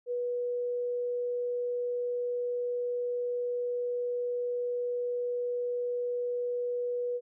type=tone; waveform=sine; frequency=487.7 Hz; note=B4; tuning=22 cents flat; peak=-29 dBFS; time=0.06-7.21 s; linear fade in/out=50 ms; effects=none